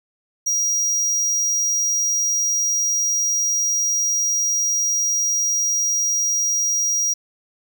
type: tone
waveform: square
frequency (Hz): 5730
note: F8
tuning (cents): +44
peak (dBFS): -18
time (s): 0.46-7.14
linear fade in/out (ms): 10
effects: none